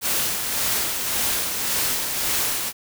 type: noise with tremolo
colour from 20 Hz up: white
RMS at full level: -22 dBFS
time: 0.01-2.73 s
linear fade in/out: 50 ms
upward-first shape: sine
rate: 1.8 Hz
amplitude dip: 40%
effects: none